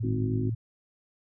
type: tone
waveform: sine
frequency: 112 Hz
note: A2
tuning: 31 cents sharp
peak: -27 dBFS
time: 0-0.55 s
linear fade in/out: 10 ms
type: harmonic tone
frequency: 51.91 Hz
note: G#1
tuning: in tune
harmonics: 1 / 2 / 3 / 4 / 5 / 6 / 7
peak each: -41 / -39 / -37 / -40 / -31 / -40 / -35 dBFS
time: 0.03-0.5 s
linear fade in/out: 10 ms
effects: none